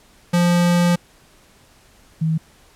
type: tone pair in turn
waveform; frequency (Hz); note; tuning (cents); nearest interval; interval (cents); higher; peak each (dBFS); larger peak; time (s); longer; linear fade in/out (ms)
square / sine; 174.61 / 159.9; F3 / D#3; 0 / +48; major second; 152; first; -14 / -16; first; 0.33-0.96 / 2.21-2.38; first; 10
effects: pink hiss -52 dBFS RMS until 2.75 s + low-pass 12000 Hz 12 dB/octave